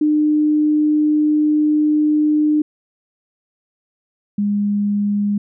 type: tone pair in turn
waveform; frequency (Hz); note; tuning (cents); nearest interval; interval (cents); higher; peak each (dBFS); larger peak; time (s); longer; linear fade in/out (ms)
sine; 302.3 / 204.6; D#4 / G#3; -50 / -26; perfect fifth; 676; first; -12 / -15; first; 0.01-2.62 / 4.38-5.38; first; 5
effects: none